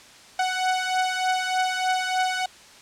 sawtooth beating tone pair, 742 / 745.3 Hz, F#5 / F#5, +5 / +12 cents, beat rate 3.3 Hz, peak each -20 / -23 dBFS, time 0.39-2.46 s, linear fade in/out 5 ms, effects white hiss -48 dBFS RMS until 2.81 s + low-pass 7000 Hz 12 dB/octave

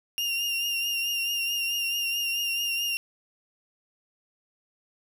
35% pulse tone with vibrato, 2794 Hz, F7, in tune, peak -24 dBFS, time 0.18-2.97 s, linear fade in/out 0 ms, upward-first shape triangle, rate 4.6 Hz, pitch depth 37 cents each way, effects none

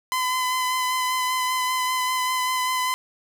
sawtooth tone with vibrato, 1016 Hz, B5, 49 cents sharp, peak -18 dBFS, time 0.12-2.94 s, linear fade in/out 0 ms, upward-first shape sine, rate 5.1 Hz, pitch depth 16 cents each way, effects none

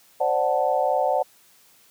sine chord, D dominant seventh, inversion third, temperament equal, 523.3 / 587.3 / 740 / 880 Hz, C5 / D5 / F#5 / A5, 0 / 0 / 0 / 0 cents, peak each -25 / -24 / -23 / -27 dBFS, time 0.2-1.23 s, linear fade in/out 10 ms, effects white hiss -56 dBFS RMS until 1.9 s + high-pass 80 Hz 12 dB/octave

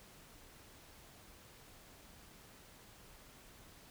silence, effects pink hiss -59 dBFS RMS until 3.9 s

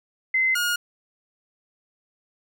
sine / sawtooth tone pair in turn, 2059 / 1431.6 Hz, C7 / F6, -28 / +42 cents, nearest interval tritone, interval 630 cents, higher first, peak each -18 dBFS, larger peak neither, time 0.34-0.55 / 0.55-0.76 s, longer neither, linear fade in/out 5 ms, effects none

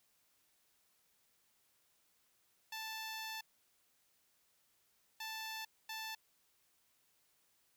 10% pulse tone bursts at uneven times, 881 Hz, A5, 2 cents sharp, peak -34 dBFS, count 3, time 2.72-3.41 / 5.2-5.65 / 5.89-6.15 s, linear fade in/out 5 ms, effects white hiss -75 dBFS RMS until 7.76 s

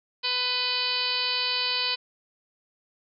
harmonic tone with a mistuned harmonic, 497.6 Hz, B4, 13 cents sharp, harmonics 1 / 2 / 3 / 4 / 5 / 6 / 7 / 8 / 9 / 10, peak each -41 / -35 / -39 / -39 / -32 / -31 / -41 / -30 / -30 / -36 dBFS, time 0.23-1.96 s, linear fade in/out 20 ms, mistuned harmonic 6, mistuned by +27 cents, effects none

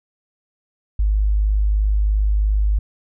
sine tone, 51.5 Hz, G#1, 14 cents flat, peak -14 dBFS, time 0.99-2.79 s, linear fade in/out 5 ms, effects none

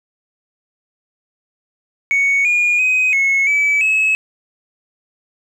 sine tone with pitch steps, 2226 / 2433 / 2515 / 2185 / 2296 / 2579 Hz, C#7 / D#7 / D#7 / C#7 / D7 / E7, +7 / -39 / +18 / -26 / -40 / -39 cents, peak -10 dBFS, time 2.11-4.15 s, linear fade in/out 0 ms, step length 340 ms, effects tanh soft clip ceiling -10 dBFS + 8-bit

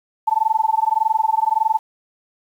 sine tone with amplitude modulation, 880 Hz, A5, in tune, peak -11 dBFS, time 0.27-1.79 s, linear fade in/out 10 ms, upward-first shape sine, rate 21.7 Hz, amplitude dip 100%, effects 8-bit

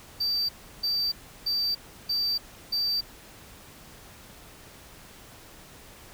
triangle tone bursts, 4651 Hz, D8, 18 cents flat, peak -23 dBFS, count 5, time 0.2-3.01 s, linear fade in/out 10 ms, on 290 ms, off 340 ms, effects pink hiss -49 dBFS RMS until 6.13 s

